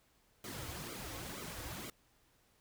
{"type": "noise with flanger", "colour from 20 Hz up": "pink", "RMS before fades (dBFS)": -45, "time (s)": [0.44, 1.9], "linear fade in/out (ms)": 2, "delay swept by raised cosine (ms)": [1.1, 5.1], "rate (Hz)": 2.1, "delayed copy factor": -0.8, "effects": ["pink hiss -71 dBFS RMS until 2.6 s"]}